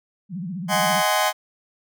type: tone with vibrato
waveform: sine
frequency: 180 Hz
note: F#3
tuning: 47 cents flat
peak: -27 dBFS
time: 0.29-1.03 s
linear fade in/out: 50 ms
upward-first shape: sine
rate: 15 Hz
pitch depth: 190 cents each way
type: chord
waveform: sawtooth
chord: Ab dominant seventh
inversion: second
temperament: just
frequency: 623 / 747.5 / 830.6 / 1038.3 Hz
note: Eb5 / Gb5 / Ab5 / C6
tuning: +2 / +17 / 0 / -14 cents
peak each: -20 dBFS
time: 0.68-1.33 s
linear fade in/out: 50 ms
effects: none